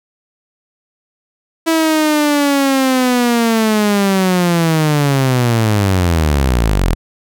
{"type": "linear sweep", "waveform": "sawtooth", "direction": "down", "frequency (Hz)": [328.3, 38.89], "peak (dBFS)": -7, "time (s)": [1.66, 6.95], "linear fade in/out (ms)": 20, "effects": []}